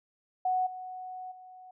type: tone with level steps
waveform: sine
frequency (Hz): 740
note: F#5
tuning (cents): 0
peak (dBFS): -25 / -38 / -47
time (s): 0.45-1.71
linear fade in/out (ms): 5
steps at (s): 0.66 / 1.31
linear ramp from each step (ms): 10
effects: none